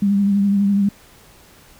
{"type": "tone with vibrato", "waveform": "sine", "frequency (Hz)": 200.1, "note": "G3", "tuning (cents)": 36, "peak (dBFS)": -13, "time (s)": [0.02, 0.89], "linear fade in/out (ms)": 5, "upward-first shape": "triangle", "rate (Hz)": 12, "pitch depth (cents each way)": 38, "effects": ["pink hiss -48 dBFS RMS until 1.79 s"]}